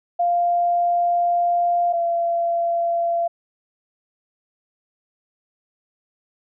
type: tone pair in turn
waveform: sine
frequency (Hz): 697 / 682.7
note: F5 / F5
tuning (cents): -4 / -40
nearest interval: unison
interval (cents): 36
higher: first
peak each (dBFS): -16 / -18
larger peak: first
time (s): 0.19-1.93 / 1.93-3.28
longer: first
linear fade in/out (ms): 10
effects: none